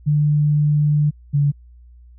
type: tone pair in turn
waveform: sine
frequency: 148.6 / 143.62 Hz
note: D3 / D3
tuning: +21 / -38 cents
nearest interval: minor second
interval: 59 cents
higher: first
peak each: -13 dBFS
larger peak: neither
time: 0.06-1.11 / 1.33-1.52 s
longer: first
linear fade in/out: 20 ms
effects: added 60 Hz sine -42 dBFS peak until 2.18 s